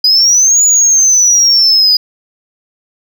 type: exponential two-way sweep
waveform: sine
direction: up then down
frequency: 4911 to 6930 to 4911 Hz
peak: -3 dBFS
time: 0.04-1.97 s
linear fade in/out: 5 ms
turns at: 0.63 s
effects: tanh soft clip ceiling -3 dBFS